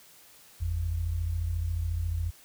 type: tone pair together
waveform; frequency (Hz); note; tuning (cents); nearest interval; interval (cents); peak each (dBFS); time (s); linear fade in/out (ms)
sine; 50.13 / 84.3; G1 / E2; +39 / +39; major sixth; 900; -33 / -28; 0.6-2.31; 20
effects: white hiss -55 dBFS RMS until 2.44 s